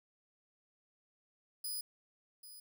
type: tone with echo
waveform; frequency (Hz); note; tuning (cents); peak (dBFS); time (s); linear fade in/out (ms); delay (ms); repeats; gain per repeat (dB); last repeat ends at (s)
5% pulse; 4978; D#8; 0; -31; 1.64-1.81; 5; 790; 1; -13; 2.6
effects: none